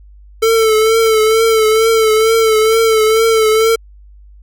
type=tone with vibrato; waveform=square; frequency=443.2 Hz; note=A4; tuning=13 cents sharp; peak=-9 dBFS; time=0.42-3.76 s; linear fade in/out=10 ms; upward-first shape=triangle; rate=2.2 Hz; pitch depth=49 cents each way; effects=added 50 Hz sine -37 dBFS peak until 4.42 s